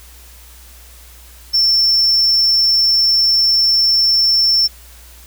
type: tone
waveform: triangle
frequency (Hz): 5390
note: E8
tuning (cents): +38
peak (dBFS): -9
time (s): 1.53-4.68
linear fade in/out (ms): 20
effects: added 60 Hz sine -40 dBFS peak until 5.26 s + white hiss -43 dBFS RMS until 5.26 s